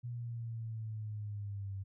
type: linear sweep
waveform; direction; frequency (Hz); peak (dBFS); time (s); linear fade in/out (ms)
sine; down; 121.4 to 96.3; -38; 0.03-1.84; 20
effects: none